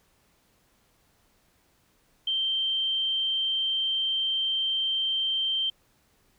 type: tone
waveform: sine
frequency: 3136 Hz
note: G7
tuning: in tune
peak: -24 dBFS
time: 2.27-5.7 s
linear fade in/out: 5 ms
effects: pink hiss -66 dBFS RMS until 6.38 s